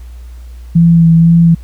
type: tone with vibrato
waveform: sine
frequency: 166.6 Hz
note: E3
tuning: 19 cents sharp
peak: -3 dBFS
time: 0.75-1.55 s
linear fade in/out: 10 ms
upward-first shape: sine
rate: 2 Hz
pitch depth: 20 cents each way
effects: added 60 Hz sine -27 dBFS peak until 1.63 s + pink hiss -48 dBFS RMS until 1.63 s